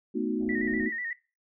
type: chord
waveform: sine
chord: B dominant seventh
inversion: third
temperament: equal with one note detuned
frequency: 220 / 250.1 / 311.1 / 370 Hz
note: A3 / B3 / D#4 / F#4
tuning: 0 / +22 / 0 / 0 cents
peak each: -32 dBFS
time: 0.14-0.9 s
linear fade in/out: 20 ms
type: low-pass noise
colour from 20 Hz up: pink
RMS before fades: -47 dBFS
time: 0.38-0.88 s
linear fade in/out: 50 ms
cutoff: 760 Hz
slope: 96 dB/octave
type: tone with vibrato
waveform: sine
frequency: 1905 Hz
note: A#6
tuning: 37 cents sharp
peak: -31 dBFS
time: 0.49-1.13 s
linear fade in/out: 2 ms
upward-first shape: square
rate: 8.1 Hz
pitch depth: 53 cents each way
effects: noise-tail reverb RT60 0.3 s tail -18 dB re dry